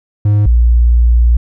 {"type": "tone pair in turn", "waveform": ["triangle", "sine"], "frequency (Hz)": [103.83, 58.93], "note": ["G#2", "A#1"], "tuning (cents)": [0, 19], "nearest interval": "minor seventh", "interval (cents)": 981, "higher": "first", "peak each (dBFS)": -5, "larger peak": "neither", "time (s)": [[0.25, 0.46], [0.46, 1.37]], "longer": "second", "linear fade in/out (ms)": 5, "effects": []}